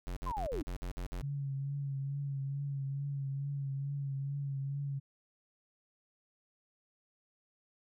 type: tone bursts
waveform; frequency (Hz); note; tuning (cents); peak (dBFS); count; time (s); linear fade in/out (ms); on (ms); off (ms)
square; 44.75; F1; +43; -37; 8; 0.07-1.215; 0; 95; 55
type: linear sweep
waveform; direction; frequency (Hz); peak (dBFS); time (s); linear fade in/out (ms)
sine; down; 1070 to 261.6; -35; 0.26-0.63; 10
type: tone with vibrato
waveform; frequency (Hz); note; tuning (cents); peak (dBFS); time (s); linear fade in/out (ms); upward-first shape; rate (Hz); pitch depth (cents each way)
sine; 139.1; C#3; +6; -34; 1.22-5; 20; triangle; 2.3; 41
effects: none